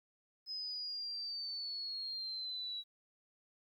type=exponential sweep; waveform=sine; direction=down; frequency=5100 to 3884 Hz; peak=-39 dBFS; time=0.46-2.84 s; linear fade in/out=50 ms; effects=12-bit